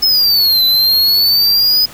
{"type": "exponential two-way sweep", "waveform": "square", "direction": "down then up", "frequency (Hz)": [5250, 4000, 5020], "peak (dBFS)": -9, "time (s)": [0.02, 1.86], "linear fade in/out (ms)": 10, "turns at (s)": 0.64, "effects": ["pink hiss -35 dBFS RMS until 1.93 s"]}